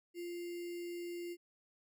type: tone with sample-and-hold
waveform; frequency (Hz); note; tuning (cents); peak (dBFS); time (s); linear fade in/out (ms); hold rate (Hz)
sine; 347.2; F4; -10; -40; 0.14-1.37; 50; 2450
effects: none